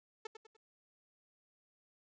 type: tone with echo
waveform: sawtooth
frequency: 439.7 Hz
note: A4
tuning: 1 cent flat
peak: -36 dBFS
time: 0.25-0.27 s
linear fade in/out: 5 ms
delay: 99 ms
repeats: 3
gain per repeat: -8 dB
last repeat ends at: 0.567 s
effects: resampled to 16000 Hz + 13-bit